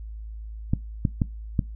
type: clicks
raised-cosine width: 5 ms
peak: -8 dBFS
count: 4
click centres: 0.735 / 1.052 / 1.218 / 1.592 s
effects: noise-tail reverb RT60 0.2 s tail -20 dB re dry + added 54 Hz sine -34 dBFS peak until 1.75 s